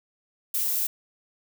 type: noise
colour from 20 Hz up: violet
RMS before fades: -26 dBFS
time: 0.54-0.87 s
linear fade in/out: 5 ms
effects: none